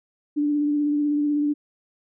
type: tone with vibrato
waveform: sine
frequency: 293.7 Hz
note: D4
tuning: in tune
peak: -19 dBFS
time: 0.36-1.54 s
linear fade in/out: 20 ms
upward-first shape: triangle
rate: 16 Hz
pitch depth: 25 cents each way
effects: none